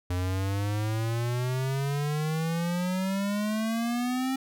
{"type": "exponential sweep", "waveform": "square", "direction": "up", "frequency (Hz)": [88.5, 266.5], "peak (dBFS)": -27, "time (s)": [0.1, 4.36], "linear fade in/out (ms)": 5, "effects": []}